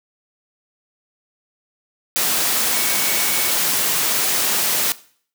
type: tone in noise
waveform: sine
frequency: 2234 Hz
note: C#7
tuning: 13 cents sharp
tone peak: -29 dBFS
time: 2.74-3.51 s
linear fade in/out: 0 ms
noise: white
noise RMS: -19 dBFS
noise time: 2.16-4.92 s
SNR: -13 dB
effects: noise-tail reverb RT60 0.5 s tail -18 dB re dry + high-pass 150 Hz 12 dB/octave

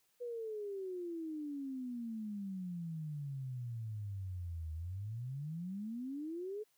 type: exponential two-way sweep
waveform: sine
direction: down then up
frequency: 491.9 to 77.78 to 437.5 Hz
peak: -39 dBFS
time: 0.2-6.64 s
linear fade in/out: 20 ms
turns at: 4.73 s
effects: white hiss -75 dBFS RMS until 6.77 s

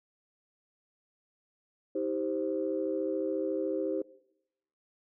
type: chord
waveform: sine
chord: C minor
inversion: first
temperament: equal with one note detuned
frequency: 318 / 392 / 523.3 Hz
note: Eb4 / G4 / C5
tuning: +38 / 0 / 0 cents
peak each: -33 / -33 / -33 dBFS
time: 1.95-4.02 s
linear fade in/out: 5 ms
effects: noise-tail reverb RT60 0.8 s tail -19 dB re dry + tanh soft clip ceiling -19 dBFS

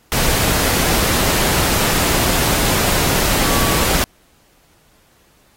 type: tone in noise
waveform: sine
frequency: 1139 Hz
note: C#6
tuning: 47 cents sharp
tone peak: -25 dBFS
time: 3.44-3.85 s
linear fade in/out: 0 ms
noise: pink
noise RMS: -17 dBFS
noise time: 0.12-4.04 s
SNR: -11 dB
effects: pink hiss -55 dBFS RMS until 5.56 s + AAC 48 kbps

